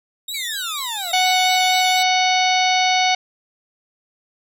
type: tone with vibrato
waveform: sawtooth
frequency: 3723 Hz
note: A#7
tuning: 3 cents flat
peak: -23 dBFS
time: 0.28-2.03 s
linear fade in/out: 5 ms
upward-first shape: triangle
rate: 4.2 Hz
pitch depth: 120 cents each way
type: exponential sweep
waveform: sawtooth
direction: down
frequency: 2330 to 658 Hz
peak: -24 dBFS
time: 0.34-1.12 s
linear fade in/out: 5 ms
type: harmonic tone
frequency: 740 Hz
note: F#5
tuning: in tune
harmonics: 1 / 2 / 3 / 4 / 5 / 6 / 7 / 8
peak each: -17 / -30 / -21 / -25 / -24 / -26 / -34 / -28 dBFS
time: 1.13-3.15 s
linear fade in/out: 5 ms
effects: none